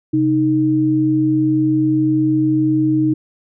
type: tone pair together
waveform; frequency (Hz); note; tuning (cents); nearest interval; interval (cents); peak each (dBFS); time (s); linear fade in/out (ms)
sine; 133.01 / 311.1; C3 / D#4; +29 / 0; octave + minor third; 1471; -20 / -13; 0.13-3.14; 10
effects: none